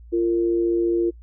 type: tone pair together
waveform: sine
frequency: 344.5 / 459.2 Hz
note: F4 / A#4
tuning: -24 / -26 cents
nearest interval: perfect fourth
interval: 498 cents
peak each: -18 / -26 dBFS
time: 0.12-1.11 s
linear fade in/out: 20 ms
effects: noise-tail reverb RT60 0.1 s tail -25 dB re dry + added 58 Hz sine -41 dBFS peak until 1.22 s